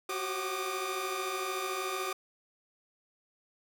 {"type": "tone cluster", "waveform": "sawtooth", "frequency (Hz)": [364.8, 378.3, 539, 1161, 1217], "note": ["F#4", "F#4", "C#5", "D6", "D#6"], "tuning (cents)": [-24, 38, -49, -20, -39], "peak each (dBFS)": [-40, -33, -40, -38, -33], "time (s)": [0.09, 2.13], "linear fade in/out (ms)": 5, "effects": []}